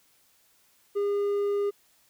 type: tone with hard clipping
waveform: sine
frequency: 405.8 Hz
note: G#4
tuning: 40 cents flat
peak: -25 dBFS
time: 0.95-1.71 s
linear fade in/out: 20 ms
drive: 3 dB
effects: white hiss -64 dBFS RMS until 2.09 s